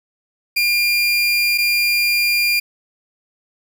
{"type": "tone pair in turn", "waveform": "30% pulse", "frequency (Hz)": [2400, 2400], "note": ["D7", "D7"], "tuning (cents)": [37, 37], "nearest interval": "unison", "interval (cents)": 0, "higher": "neither", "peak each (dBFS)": -12, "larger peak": "neither", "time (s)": [[0.56, 1.58], [1.58, 2.6]], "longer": "neither", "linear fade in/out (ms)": 10, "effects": []}